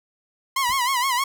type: tone with vibrato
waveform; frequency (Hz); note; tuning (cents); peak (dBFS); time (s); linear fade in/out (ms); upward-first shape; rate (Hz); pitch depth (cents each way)
sawtooth; 1028; C6; -31; -16; 0.56-1.24; 5; sine; 6.4; 120
type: noise with exponential decay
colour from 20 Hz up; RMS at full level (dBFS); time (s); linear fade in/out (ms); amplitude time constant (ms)
brown; -35; 0.69-0.83; 0; 30
effects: none